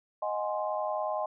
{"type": "chord", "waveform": "sine", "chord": "Ab dominant seventh", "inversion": "second", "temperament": "equal", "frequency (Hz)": [622.3, 740, 830.6, 1046.5], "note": ["Eb5", "Gb5", "Ab5", "C6"], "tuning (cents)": [0, 0, 0, 0], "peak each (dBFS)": [-32, -37, -35, -36], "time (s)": [0.22, 1.26], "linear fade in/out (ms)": 5, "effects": []}